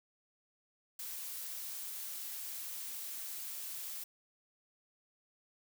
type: noise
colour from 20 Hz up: blue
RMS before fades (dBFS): -43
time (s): 0.99-4.04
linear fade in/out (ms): 5
effects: none